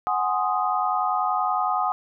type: chord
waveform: sine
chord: Ab dominant seventh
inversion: third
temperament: equal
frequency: 740 / 830.6 / 1046.5 / 1244.5 Hz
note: Gb5 / Ab5 / C6 / Eb6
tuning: 0 / 0 / 0 / 0 cents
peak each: -25 / -27 / -30 / -25 dBFS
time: 0.07-1.92 s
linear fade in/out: 0 ms
effects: none